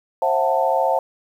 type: chord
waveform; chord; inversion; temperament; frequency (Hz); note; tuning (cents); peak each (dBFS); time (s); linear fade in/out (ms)
sine; F# half-diminished seventh; second; just; 532.8 / 666 / 740 / 888; C5 / E5 / F#5 / A5; +31 / +18 / 0 / +16; -21 / -22 / -22 / -21; 0.22-0.99; 2
effects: 8-bit